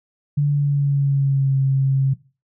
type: tone with pitch glide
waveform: sine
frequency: 144.8 to 135.1 Hz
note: D3 to C#3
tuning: -24 to -44 cents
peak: -14 dBFS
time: 0.37-2.14 s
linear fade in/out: 10 ms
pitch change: -120 cents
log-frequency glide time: 0.49-1.57 s
effects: noise-tail reverb RT60 0.3 s tail -17 dB re dry